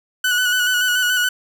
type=tone with vibrato; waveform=30% pulse; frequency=1480 Hz; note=F#6; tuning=in tune; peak=-13 dBFS; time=0.24-1.29 s; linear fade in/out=5 ms; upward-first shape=square; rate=7 Hz; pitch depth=25 cents each way; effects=none